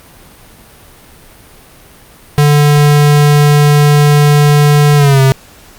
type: tone with pitch glide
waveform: square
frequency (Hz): 146.83 to 133.87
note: D3 to C3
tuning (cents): 0 to +40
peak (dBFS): -5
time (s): 2.38-5.32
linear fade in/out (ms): 0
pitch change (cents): -160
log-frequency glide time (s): 4.96-5.21
effects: pink hiss -39 dBFS RMS until 5.78 s + Opus 48 kbps